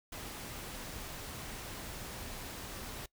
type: noise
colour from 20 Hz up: pink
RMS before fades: -44 dBFS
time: 0.12-3.06 s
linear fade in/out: 5 ms
effects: noise-tail reverb RT60 0.1 s tail -21 dB re dry